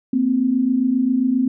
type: tone pair together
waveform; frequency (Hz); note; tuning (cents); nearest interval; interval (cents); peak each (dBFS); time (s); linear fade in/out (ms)
sine; 233 / 260.5; A#3 / C4; -1 / -7; major second; 194; -21 / -16; 0.13-1.48; 5
effects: none